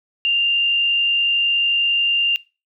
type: tone with frequency modulation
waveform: sine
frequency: 2794 Hz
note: F7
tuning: in tune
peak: -15 dBFS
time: 0.25-2.36 s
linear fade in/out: 0 ms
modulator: 51 Hz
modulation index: 0.56
effects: noise-tail reverb RT60 0.3 s tail -22 dB re dry